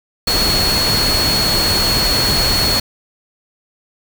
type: tone in noise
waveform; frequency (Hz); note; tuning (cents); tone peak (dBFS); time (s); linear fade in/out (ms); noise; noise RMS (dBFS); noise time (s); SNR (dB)
sine; 4347; C#8; -35; -15; 0.27-2.8; 5; pink; -18; 0.27-2.8; 0
effects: none